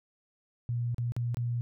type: tone with dropouts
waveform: sine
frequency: 119.6 Hz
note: A#2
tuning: 45 cents sharp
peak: -28 dBFS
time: 0.69-1.61 s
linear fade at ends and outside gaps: 0 ms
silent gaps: 0.945-0.982 / 1.121-1.165 / 1.345-1.37 s
effects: none